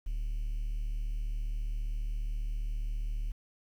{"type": "tone", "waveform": "triangle", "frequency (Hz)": 37.41, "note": "D1", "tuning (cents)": 33, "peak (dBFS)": -28, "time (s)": [0.06, 3.32], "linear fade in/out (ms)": 10, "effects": ["tanh soft clip ceiling -25 dBFS", "10-bit"]}